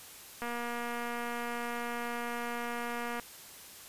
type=click train; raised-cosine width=0.5 ms; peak=-23 dBFS; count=662; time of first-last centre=0.42-3.197 s; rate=238 Hz; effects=white hiss -50 dBFS RMS until 3.88 s + resampled to 32000 Hz